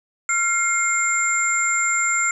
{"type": "tone cluster", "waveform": "sine", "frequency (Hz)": [1379, 2126, 7320], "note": ["F6", "C7", "A#8"], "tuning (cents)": [-22, 27, -32], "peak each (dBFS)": -22, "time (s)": [0.29, 2.31], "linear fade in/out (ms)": 2, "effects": []}